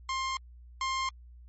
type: tone pair in turn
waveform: sawtooth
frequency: 1059 / 1059 Hz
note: C6 / C6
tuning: +21 / +21 cents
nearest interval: unison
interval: 0 cents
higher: neither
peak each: -26 / -25 dBFS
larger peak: second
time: 0.09-0.37 / 0.81-1.09 s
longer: neither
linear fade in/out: 2 ms
effects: added 60 Hz sine -48 dBFS peak until 1.48 s + MP3 32 kbps